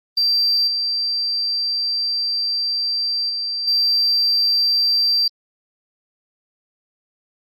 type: tone with level steps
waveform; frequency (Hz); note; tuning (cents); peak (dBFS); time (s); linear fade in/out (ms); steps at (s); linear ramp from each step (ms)
sine; 4699; D8; 0; -13 / -18 / -21 / -13; 0.17-5.28; 5; 0.67 / 3.29 / 3.67; 10
effects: tanh soft clip ceiling -11 dBFS + Opus 24 kbps